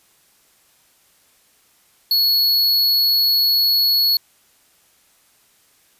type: tone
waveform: square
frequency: 4367 Hz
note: C#8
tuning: 27 cents flat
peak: -14 dBFS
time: 2.11-4.17 s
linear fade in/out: 2 ms
effects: white hiss -57 dBFS RMS until 5.99 s + resampled to 32000 Hz